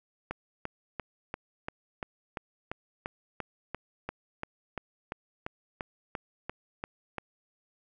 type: click train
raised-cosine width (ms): 0.5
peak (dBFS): -19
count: 21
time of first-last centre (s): 0.31-7.183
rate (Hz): 2.91
effects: none